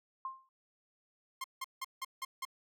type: tone with exponential decay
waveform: sine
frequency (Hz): 1057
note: C6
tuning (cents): +17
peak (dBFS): -34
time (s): 0.25-0.49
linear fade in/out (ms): 2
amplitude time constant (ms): 51
type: tone bursts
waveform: sawtooth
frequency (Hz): 1059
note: C6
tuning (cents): +21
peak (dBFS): -33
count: 6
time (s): 1.41-2.452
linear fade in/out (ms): 5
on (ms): 32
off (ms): 170
effects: none